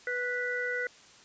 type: harmonic tone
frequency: 492.2 Hz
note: B4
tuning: 6 cents flat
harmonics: 1 / 3 / 4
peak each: -35 / -33 / -34 dBFS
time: 0.07-0.87 s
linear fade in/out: 2 ms
effects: white hiss -55 dBFS RMS until 1.24 s + resampled to 16000 Hz